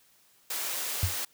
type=high-pass noise; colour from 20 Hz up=white; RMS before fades=-33 dBFS; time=0.5-1.25 s; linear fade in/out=5 ms; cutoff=380 Hz; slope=12 dB/octave
type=tone with exponential decay; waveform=sine; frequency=92.5 Hz; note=F#2; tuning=in tune; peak=-18 dBFS; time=1.03-1.16 s; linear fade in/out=0 ms; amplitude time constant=27 ms
effects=white hiss -63 dBFS RMS until 1.33 s + high-pass 60 Hz 12 dB/octave